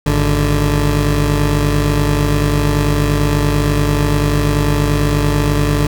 20% pulse tone pair together, 51.69 / 146.2 Hz, G#1 / D3, -7 / -7 cents, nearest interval octave + tritone, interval 1800 cents, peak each -10 dBFS, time 0.06-5.87 s, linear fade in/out 5 ms, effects none

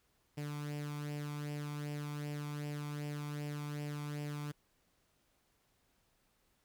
sawtooth tone with flanger, 147.2 Hz, D3, 4 cents sharp, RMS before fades -41 dBFS, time 0.37-4.52 s, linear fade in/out 10 ms, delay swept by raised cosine 0.38 to 0.89 ms, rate 2.6 Hz, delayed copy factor +0.6, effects pink hiss -75 dBFS RMS until 6.64 s

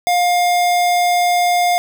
square tone, 708 Hz, F5, 23 cents sharp, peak -13 dBFS, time 0.07-1.78 s, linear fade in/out 0 ms, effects none

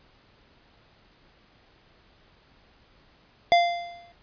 square tone with exponential decay, 693 Hz, F5, 14 cents flat, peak -14 dBFS, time 3.52-4.12 s, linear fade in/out 0 ms, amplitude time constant 130 ms, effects pink hiss -59 dBFS RMS until 4.22 s + resampled to 11025 Hz

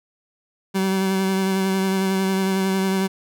30% pulse tone with vibrato, 191.2 Hz, G3, 43 cents flat, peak -16 dBFS, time 0.74-3.08 s, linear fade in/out 20 ms, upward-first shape sine, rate 11 Hz, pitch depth 19 cents each way, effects none

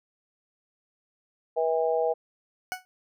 harmonic tone, 161.8 Hz, E3, 32 cents flat, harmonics 3 / 4 / 5, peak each -25 / -27 / -30 dBFS, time 1.56-2.14 s, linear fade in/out 20 ms
20% pulse tone with exponential decay, 740 Hz, F#5, in tune, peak -21 dBFS, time 2.72-2.85 s, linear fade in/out 0 ms, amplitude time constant 27 ms
effects none

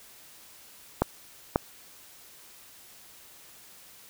clicks, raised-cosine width 1 ms, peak -7 dBFS, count 2, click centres 1.02 / 1.559 s, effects white hiss -52 dBFS RMS until 4.09 s

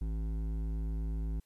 sine tone with hard clipping, 54.1 Hz, A1, 29 cents flat, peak -34 dBFS, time 0.01-1.4 s, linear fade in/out 5 ms, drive 11 dB, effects white hiss -75 dBFS RMS until 1.45 s + resampled to 32000 Hz

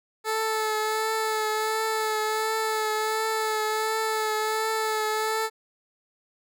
15% pulse tone with vibrato, 436.1 Hz, A4, 15 cents flat, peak -18 dBFS, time 0.24-5.5 s, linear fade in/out 50 ms, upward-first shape triangle, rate 1.4 Hz, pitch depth 25 cents each way, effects none

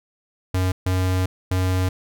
square tone bursts at uneven times, 92.5 Hz, F#2, in tune, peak -19 dBFS, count 3, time 0.54-0.72 / 0.86-1.26 / 1.51-1.89 s, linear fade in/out 5 ms, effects none

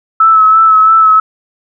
sine tone with vibrato, 1304 Hz, E6, 19 cents flat, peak -3 dBFS, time 0.2-1.2 s, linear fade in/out 5 ms, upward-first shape sine, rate 3 Hz, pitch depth 26 cents each way, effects none

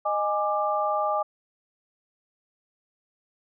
sine tone cluster, 617 / 826 / 1184 Hz, D#5 / G#5 / D6, -15 / -10 / +14 cents, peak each -27 dBFS, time 0.05-1.23 s, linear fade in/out 10 ms, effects none

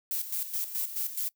violet noise with tremolo, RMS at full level -31 dBFS, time 0.11-1.29 s, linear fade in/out 0 ms, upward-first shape square, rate 4.7 Hz, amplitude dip 65%, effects noise-tail reverb RT60 0.1 s tail -23 dB re dry

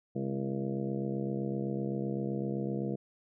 harmonic tone with a mistuned harmonic, 67.8 Hz, C#2, 38 cents flat, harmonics 2 / 3 / 4 / 5 / 6 / 7 / 8 / 9 / 10, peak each -37 / -35 / -45 / -38 / -43 / -40 / -53 / -49 / -48 dBFS, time 0.15-2.96 s, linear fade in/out 10 ms, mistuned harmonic 4, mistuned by -49 cents, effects none

